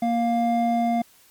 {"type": "tone pair together", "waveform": "triangle", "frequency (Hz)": [234.3, 702], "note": ["A#3", "F5"], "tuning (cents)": [9, 9], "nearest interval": "octave + perfect fifth", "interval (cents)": 1900, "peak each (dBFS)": -20, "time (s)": [0.02, 1.02], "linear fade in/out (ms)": 5, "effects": ["white hiss -55 dBFS RMS until 1.3 s", "MP3 96 kbps"]}